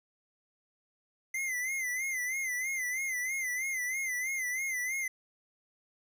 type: tone with vibrato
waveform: square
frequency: 2057 Hz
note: C7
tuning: 30 cents flat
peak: -32 dBFS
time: 1.34-5.08 s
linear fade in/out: 5 ms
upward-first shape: sine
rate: 3.1 Hz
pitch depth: 86 cents each way
effects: none